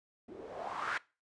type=noise with low-pass filter sweep; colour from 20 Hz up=blue; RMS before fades=-40 dBFS; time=0.28-0.98 s; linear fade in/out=5 ms; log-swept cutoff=310 to 1700 Hz; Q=3.5; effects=noise-tail reverb RT60 0.3 s tail -21 dB re dry + resampled to 22050 Hz